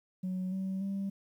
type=tone with pitch steps; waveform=sine; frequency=185 / 190.53 / 196.23 Hz; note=F#3 / G3 / G3; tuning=0 / -49 / +2 cents; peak=-30 dBFS; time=0.23-1.1 s; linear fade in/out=10 ms; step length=290 ms; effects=tanh soft clip ceiling -30 dBFS + 11-bit